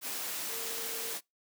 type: tone in noise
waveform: sine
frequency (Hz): 456.7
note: A#4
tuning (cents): -36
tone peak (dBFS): -45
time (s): 0.48-1.17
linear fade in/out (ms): 50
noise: white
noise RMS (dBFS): -37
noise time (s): 0.01-1.21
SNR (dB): -11
effects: noise-tail reverb RT60 0.2 s tail -26 dB re dry + high-pass 200 Hz 12 dB/octave